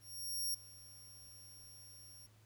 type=tone with ADSR envelope; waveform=15% pulse; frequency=5580 Hz; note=F8; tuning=2 cents flat; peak=-29 dBFS; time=0-2.27 s; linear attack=540 ms; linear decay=8 ms; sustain=-20 dB; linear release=14 ms; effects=added 107 Hz sine -64 dBFS peak until 2.45 s + pink hiss -70 dBFS RMS until 2.45 s